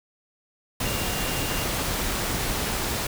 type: tone in noise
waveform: sine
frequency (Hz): 2794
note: F7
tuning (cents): 0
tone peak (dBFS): -36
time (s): 0.85-1.64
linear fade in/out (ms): 5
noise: pink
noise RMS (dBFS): -27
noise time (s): 0.8-3.07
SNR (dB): -12
effects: none